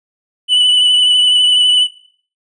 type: tone with vibrato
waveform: triangle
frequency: 2979 Hz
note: F#7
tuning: 11 cents sharp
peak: -6 dBFS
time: 0.48-1.88 s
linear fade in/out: 50 ms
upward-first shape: sine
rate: 12 Hz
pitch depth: 21 cents each way
effects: noise-tail reverb RT60 0.5 s tail -18 dB re dry + resampled to 24000 Hz